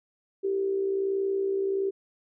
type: tone with amplitude modulation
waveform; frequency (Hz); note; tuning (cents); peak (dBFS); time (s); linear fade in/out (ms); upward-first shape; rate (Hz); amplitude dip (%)
sine; 390; G4; -9; -22; 0.43-1.91; 20; sine; 61.3; 50
effects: none